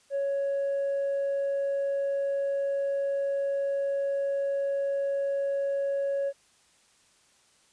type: tone with tanh clipping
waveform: triangle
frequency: 556 Hz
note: C#5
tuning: 5 cents sharp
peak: -26 dBFS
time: 0.1-6.33 s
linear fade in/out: 50 ms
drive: 6 dB
effects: white hiss -63 dBFS RMS until 7.72 s + resampled to 22050 Hz